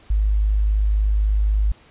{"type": "tone", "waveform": "sine", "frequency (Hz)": 51.91, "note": "G#1", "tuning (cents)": 0, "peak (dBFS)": -15, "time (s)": [0.1, 1.72], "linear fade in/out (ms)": 5, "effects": ["pink hiss -51 dBFS RMS until 1.9 s", "resampled to 8000 Hz"]}